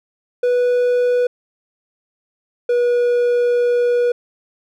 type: tone pair in turn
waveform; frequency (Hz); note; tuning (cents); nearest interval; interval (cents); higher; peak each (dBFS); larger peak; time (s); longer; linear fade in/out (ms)
triangle; 491.5 / 484.2; B4 / B4; -8 / -34; unison; 26; first; -11; neither; 0.43-1.27 / 2.69-4.12; second; 5
effects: none

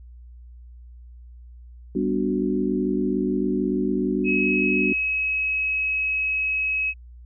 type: chord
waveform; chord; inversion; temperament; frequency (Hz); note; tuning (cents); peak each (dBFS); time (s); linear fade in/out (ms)
sine; G major seventh; none; equal; 196 / 246.9 / 293.7 / 370; G3 / B3 / D4 / F#4; 0 / 0 / 0 / 0; -26; 1.95-4.93; 5
type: tone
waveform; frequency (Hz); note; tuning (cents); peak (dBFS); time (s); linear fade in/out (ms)
sine; 2560; D#7; +49; -21; 4.24-6.94; 50
effects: added 60 Hz sine -41 dBFS peak until 7.25 s

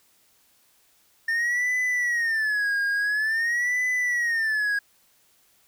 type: tone with vibrato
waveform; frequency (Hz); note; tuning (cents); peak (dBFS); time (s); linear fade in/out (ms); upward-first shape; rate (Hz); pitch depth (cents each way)
triangle; 1804; A6; +43; -20; 1.28-4.79; 5; sine; 0.48; 180
effects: white hiss -62 dBFS RMS until 5.67 s

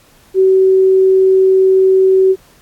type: tone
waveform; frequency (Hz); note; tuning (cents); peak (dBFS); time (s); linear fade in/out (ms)
sine; 379.5; F#4; +44; -6; 0.34-2.36; 50
effects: pink hiss -48 dBFS RMS until 2.61 s + AAC 64 kbps

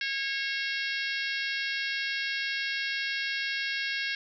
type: harmonic tone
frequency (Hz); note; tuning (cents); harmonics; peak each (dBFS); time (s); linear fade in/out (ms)
546; C#5; -26; 3 / 4 / 5 / 6 / 7 / 8 / 9 / 10; -33 / -35 / -37 / -39 / -40 / -41 / -42 / -43; 0.01-4.15; 2
effects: none

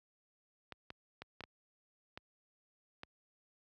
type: clicks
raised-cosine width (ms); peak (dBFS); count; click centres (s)
0.3; -29; 7; 0.723 / 0.904 / 1.22 / 1.407 / 1.438 / 2.175 / 3.034
effects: high-pass 60 Hz 12 dB/octave

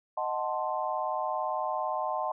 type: chord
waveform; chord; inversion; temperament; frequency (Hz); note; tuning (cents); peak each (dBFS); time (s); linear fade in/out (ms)
sine; D# diminished seventh; none; equal; 622.3 / 740 / 880 / 1046.5; D#5 / F#5 / A5 / C6; 0 / 0 / 0 / 0; -34; 0.17-2.32; 5
effects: none

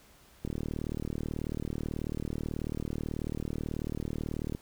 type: click train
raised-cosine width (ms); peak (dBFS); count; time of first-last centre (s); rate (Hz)
3; -21; 158; 0.45-4.549; 38.3
effects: pink hiss -59 dBFS RMS until 4.61 s

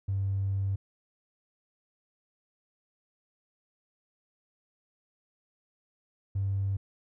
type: tone pair in turn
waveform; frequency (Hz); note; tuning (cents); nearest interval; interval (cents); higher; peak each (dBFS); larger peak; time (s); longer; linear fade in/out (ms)
triangle; 97.7 / 98.06; G2 / G2; -5 / +1; unison; 6; second; -23; neither; 0.08-0.76 / 6.35-6.77; first; 10
effects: tanh soft clip ceiling -24 dBFS

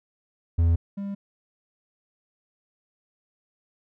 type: tone pair in turn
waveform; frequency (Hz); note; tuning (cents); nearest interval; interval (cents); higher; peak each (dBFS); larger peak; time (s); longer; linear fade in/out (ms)
triangle; 83.8 / 199.31; E2 / G3; +29 / +29; octave + minor third; 1500; second; -15 / -27; first; 0.58-0.76 / 0.97-1.15; neither; 10
effects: none

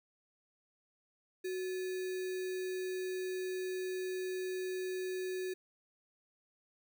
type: tone with sample-and-hold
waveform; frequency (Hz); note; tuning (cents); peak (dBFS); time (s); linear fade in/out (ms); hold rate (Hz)
sine; 370; F#4; 0; -35; 1.44-5.54; 10; 2100
effects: none

